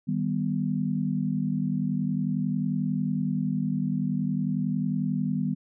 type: chord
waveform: sine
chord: Eb augmented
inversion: none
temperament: equal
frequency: 155.56 / 196 / 246.9 Hz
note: Eb3 / G3 / B3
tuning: 0 / 0 / 0 cents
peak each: -29 / -28 / -29 dBFS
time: 0.07-5.55 s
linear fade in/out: 20 ms
effects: none